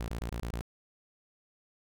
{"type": "tone bursts", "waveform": "sawtooth", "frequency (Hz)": 58, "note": "A#1", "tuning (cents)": -8, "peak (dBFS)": -30, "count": 6, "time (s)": [0, 0.611], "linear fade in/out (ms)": 0, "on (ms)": 81, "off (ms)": 25, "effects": []}